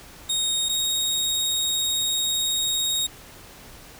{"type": "tone pair in turn", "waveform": "25% pulse", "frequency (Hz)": [3729, 3753], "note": ["A#7", "A#7"], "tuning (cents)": [0, 11], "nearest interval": "unison", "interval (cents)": 11, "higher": "second", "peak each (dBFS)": -18, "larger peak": "neither", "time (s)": [[0.29, 0.69], [0.69, 3.07]], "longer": "second", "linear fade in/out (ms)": 10, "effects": ["pink hiss -45 dBFS RMS until 3.99 s"]}